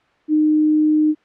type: tone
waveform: sine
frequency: 306.4 Hz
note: D#4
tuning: 27 cents flat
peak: -12 dBFS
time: 0.28-1.15 s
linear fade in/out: 50 ms
effects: white hiss -57 dBFS RMS until 1.24 s + low-pass 2000 Hz 12 dB/octave